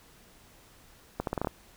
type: accelerating click train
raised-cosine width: 1 ms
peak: -15 dBFS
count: 7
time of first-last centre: 1.2-1.472 s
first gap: 72 ms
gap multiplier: 0.81
effects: pink hiss -57 dBFS RMS until 1.76 s